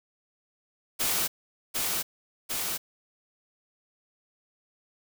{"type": "noise with echo", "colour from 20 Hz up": "white", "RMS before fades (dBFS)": -27, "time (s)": [0.99, 1.28], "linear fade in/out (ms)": 20, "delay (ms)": 750, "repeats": 2, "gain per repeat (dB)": -2, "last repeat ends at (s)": 2.78, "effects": []}